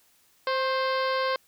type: harmonic tone with a mistuned harmonic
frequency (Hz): 523.3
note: C5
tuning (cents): 0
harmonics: 1 / 2 / 3 / 4 / 5 / 6 / 7 / 8 / 9 / 10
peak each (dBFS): -27 / -28 / -33 / -37 / -42 / -40 / -43 / -40 / -41 / -48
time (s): 0.47-1.36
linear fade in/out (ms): 2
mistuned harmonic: 2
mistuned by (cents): +34
effects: white hiss -63 dBFS RMS until 1.47 s